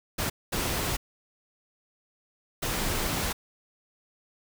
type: noise bursts at uneven times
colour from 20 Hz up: pink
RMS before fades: -29 dBFS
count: 3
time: 0.18-0.3 / 0.52-0.97 / 2.62-3.33 s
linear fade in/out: 10 ms
effects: none